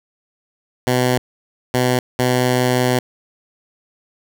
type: tone bursts at uneven times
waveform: 10% pulse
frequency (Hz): 125.7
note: B2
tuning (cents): +31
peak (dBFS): -6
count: 3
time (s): 0.87-1.18 / 1.74-1.99 / 2.19-2.99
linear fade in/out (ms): 2
effects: none